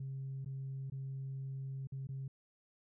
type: tone with dropouts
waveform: sine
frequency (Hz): 134.7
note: C#3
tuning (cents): -49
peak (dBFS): -38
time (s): 0-2.28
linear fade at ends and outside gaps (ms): 5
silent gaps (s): 0.447-0.459 / 0.9-0.92 / 1.872-1.921 / 2.071-2.089
effects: tanh soft clip ceiling -36 dBFS